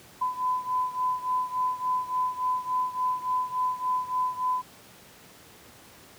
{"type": "beating tone pair", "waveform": "sine", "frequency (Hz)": [1007, 1010.5], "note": ["B5", "B5"], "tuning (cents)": [33, 39], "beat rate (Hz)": 3.5, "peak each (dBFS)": [-27, -30], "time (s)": [0.21, 4.62], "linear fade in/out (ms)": 10, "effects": ["pink hiss -51 dBFS RMS until 6.18 s", "high-pass 100 Hz 12 dB/octave"]}